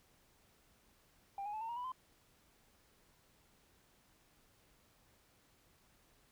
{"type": "tone with pitch steps", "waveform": "sine", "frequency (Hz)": [794, 829.2, 865.9, 904.2, 944.2, 986, 1029.7], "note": ["G5", "G#5", "A5", "A5", "A#5", "B5", "C6"], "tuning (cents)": [22, -3, -28, 47, 22, -3, -28], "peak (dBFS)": -38, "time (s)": [1.38, 1.919], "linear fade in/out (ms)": 2, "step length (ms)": 77, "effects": ["tanh soft clip ceiling -37 dBFS", "pink hiss -70 dBFS RMS until 6.31 s"]}